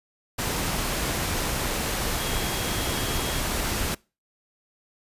sine tone in noise, 3283 Hz, G#7, 21 cents flat, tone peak -37 dBFS, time 2.19-3.4 s, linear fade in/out 10 ms, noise pink, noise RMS -27 dBFS, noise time 0.38-3.95 s, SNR -13 dB, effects noise-tail reverb RT60 0.3 s tail -24 dB re dry + resampled to 32000 Hz

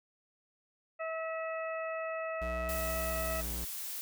harmonic tone, 647 Hz, E5, 32 cents flat, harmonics 1 / 2 / 3 / 4, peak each -36 / -41 / -44 / -46 dBFS, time 0.99-3.42 s, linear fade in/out 20 ms
square tone with pitch glide, 61.5 to 59.61 Hz, B1 to A#1, -7 to +39 cents, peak -38 dBFS, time 2.41-3.65 s, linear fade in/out 10 ms, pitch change -54 cents, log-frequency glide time 2.67-3 s
blue noise, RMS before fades -40 dBFS, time 2.69-4.01 s, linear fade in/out 0 ms
effects none

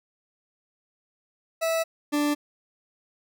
40% pulse tone pair in turn, 654 / 293.7 Hz, E5 / D4, -14 / 0 cents, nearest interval octave + major second, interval 1386 cents, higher first, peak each -22 / -21 dBFS, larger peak second, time 1.61-1.84 / 2.12-2.35 s, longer neither, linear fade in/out 20 ms, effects none

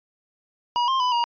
square tone with pitch steps, 963 / 1057 / 997 / 948 Hz, B5 / C6 / B5 / A#5, -44 / +17 / +16 / +29 cents, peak -20 dBFS, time 0.76-1.24 s, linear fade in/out 0 ms, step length 120 ms, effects resampled to 11025 Hz

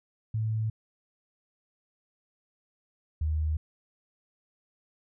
sine tone pair in turn, 110 / 77.42 Hz, A2 / D#2, 0 / -8 cents, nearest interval tritone, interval 608 cents, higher first, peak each -26 / -25 dBFS, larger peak second, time 0.34-0.7 / 3.21-3.57 s, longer neither, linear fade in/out 5 ms, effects none

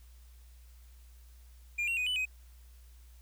triangle tone with pitch steps, 2406 / 2739 / 2491 / 2989 / 2518 Hz, D7 / F7 / D#7 / F#7 / D#7, +41 / -34 / +1 / +17 / +20 cents, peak -28 dBFS, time 1.78-2.255 s, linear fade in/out 10 ms, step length 95 ms, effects added 60 Hz sine -52 dBFS peak until 3.21 s + white hiss -66 dBFS RMS until 3.21 s

